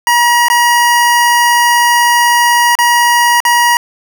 25% pulse tone with dropouts, 956 Hz, A#5, 43 cents sharp, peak -3 dBFS, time 0.07-3.77 s, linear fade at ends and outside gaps 1 ms, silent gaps 0.484-0.5 / 2.753-2.788 / 3.403-3.451 s, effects none

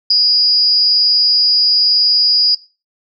sine tone with amplitude modulation, 4920 Hz, D#8, 20 cents flat, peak -5 dBFS, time 0.1-2.55 s, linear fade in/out 5 ms, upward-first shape sine, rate 221 Hz, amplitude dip 70%, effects noise-tail reverb RT60 0.3 s tail -18 dB re dry

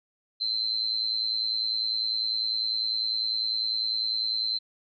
sine tone with amplitude modulation, 4100 Hz, C8, 36 cents flat, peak -21 dBFS, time 0.4-4.59 s, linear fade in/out 20 ms, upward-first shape sine, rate 110 Hz, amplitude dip 85%, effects MP3 64 kbps

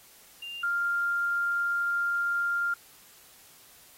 sine tone pair in turn, 2794 / 1397 Hz, F7 / F6, 0 / 0 cents, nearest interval octave, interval 1200 cents, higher first, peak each -36 / -25 dBFS, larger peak second, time 0.42-0.63 / 0.63-2.74 s, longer second, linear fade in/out 5 ms, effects white hiss -55 dBFS RMS until 3.97 s + AAC 48 kbps

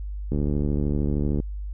click train, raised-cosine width 3 ms, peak -13 dBFS, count 80, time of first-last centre 0.32-1.401 s, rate 73.1 Hz, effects added 50 Hz sine -29 dBFS peak until 1.73 s

